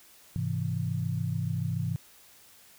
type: chord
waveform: sine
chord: Ab augmented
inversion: none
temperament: equal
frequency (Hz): 103.83 / 130.81 / 164.81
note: Ab2 / C3 / E3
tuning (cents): 0 / 0 / 0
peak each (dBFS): -32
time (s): 0.36-1.96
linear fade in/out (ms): 0
effects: white hiss -56 dBFS RMS until 2.78 s